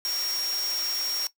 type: tone in noise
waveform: sine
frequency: 5570 Hz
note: F8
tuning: 5 cents flat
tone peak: -27 dBFS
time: 0.05-1.27 s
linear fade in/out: 0 ms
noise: white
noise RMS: -35 dBFS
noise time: 0.05-1.27 s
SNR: +5 dB
effects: noise-tail reverb RT60 0.1 s tail -17 dB re dry + high-pass 400 Hz 12 dB/octave